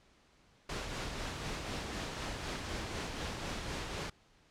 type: noise with tremolo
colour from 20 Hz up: pink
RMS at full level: -38 dBFS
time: 0.69-4.1 s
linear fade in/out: 5 ms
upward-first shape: sine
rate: 4 Hz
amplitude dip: 30%
effects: pink hiss -66 dBFS RMS until 4.5 s + low-pass 6000 Hz 12 dB/octave

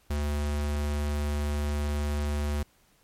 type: tone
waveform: square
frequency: 73.42 Hz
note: D2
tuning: in tune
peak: -27 dBFS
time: 0.1-2.63 s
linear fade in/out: 5 ms
effects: pink hiss -64 dBFS RMS until 3.03 s + MP3 64 kbps

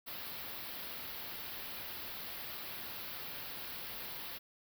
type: band-stop noise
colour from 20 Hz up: white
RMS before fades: -44 dBFS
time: 0.06-4.39 s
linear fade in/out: 20 ms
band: 4900 to 12000 Hz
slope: 48 dB/octave
effects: none

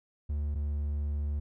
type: tone pair in turn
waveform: triangle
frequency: 73.42 / 73.09 Hz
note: D2 / D2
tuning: 0 / -8 cents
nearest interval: unison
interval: 8 cents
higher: first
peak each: -27 dBFS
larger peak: neither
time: 0.29-0.55 / 0.55-1.4 s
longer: second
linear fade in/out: 10 ms
effects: none

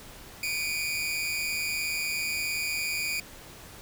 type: tone pair together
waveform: sawtooth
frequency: 2293 / 2450 Hz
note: D7 / D#7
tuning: -42 / -27 cents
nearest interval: minor second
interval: 115 cents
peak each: -29 / -27 dBFS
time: 0.43-3.2 s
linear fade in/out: 2 ms
effects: pink hiss -47 dBFS RMS until 3.81 s

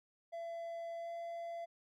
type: tone with pitch glide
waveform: triangle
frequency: 673 to 678.5 Hz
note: E5 to E5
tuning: +36 to +50 cents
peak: -39 dBFS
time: 0.32-1.66 s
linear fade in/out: 20 ms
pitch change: +14 cents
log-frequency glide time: 0.97-1.1 s
effects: none

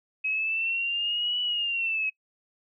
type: linear two-way sweep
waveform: sine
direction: up then down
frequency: 2546 to 2960 to 2546 Hz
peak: -25 dBFS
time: 0.24-2.1 s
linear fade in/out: 10 ms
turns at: 1.41 s
effects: noise-tail reverb RT60 0.1 s tail -24 dB re dry

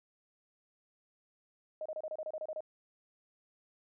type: tone bursts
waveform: sine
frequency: 622.3 Hz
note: D#5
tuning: in tune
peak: -36 dBFS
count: 11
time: 1.81-2.606 s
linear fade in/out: 2 ms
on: 46 ms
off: 29 ms
effects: none

